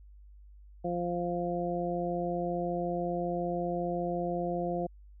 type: harmonic tone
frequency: 174.61 Hz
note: F3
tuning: in tune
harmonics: 1 / 2 / 3 / 4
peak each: -35 / -35 / -35 / -35 dBFS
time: 0.84-4.87 s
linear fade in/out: 10 ms
effects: added 50 Hz sine -50 dBFS peak until 5.2 s